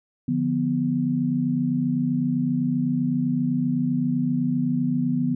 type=chord; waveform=sine; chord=B diminished; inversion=first; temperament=equal; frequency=146.83 / 174.61 / 246.9 Hz; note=D3 / F3 / B3; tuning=0 / 0 / 0 cents; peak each=-27 / -27 / -22 dBFS; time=0.28-5.35 s; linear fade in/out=5 ms; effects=none